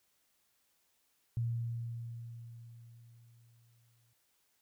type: tone with exponential decay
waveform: sine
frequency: 117 Hz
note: A#2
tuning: 7 cents sharp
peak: -30 dBFS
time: 1.37-4.13 s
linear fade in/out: 0 ms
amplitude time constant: 600 ms
effects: white hiss -75 dBFS RMS until 4.61 s